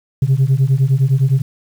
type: beating tone pair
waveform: sine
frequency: 129.2 / 139 Hz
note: C3 / C#3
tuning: -21 / +5 cents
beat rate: 9.8 Hz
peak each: -12 dBFS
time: 0.22-1.42 s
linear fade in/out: 5 ms
effects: tanh soft clip ceiling -7 dBFS + 7-bit